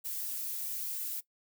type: noise with flanger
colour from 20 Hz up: violet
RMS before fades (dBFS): -37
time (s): 0.04-1.21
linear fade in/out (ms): 20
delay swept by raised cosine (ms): 1.8 to 6.4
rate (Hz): 1.5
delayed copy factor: -0.85
effects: noise-tail reverb RT60 0.1 s tail -18 dB re dry